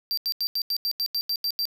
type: tone bursts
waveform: square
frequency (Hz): 4699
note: D8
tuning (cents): 0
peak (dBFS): -24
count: 11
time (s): 0.11-1.654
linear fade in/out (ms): 0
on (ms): 64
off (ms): 84
effects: none